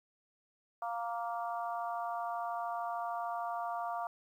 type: harmonic tone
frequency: 233.1 Hz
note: A#3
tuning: in tune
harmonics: 3 / 4 / 5 / 6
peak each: -37 / -41 / -41 / -49 dBFS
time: 0.82-4.07 s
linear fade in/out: 2 ms
effects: 11-bit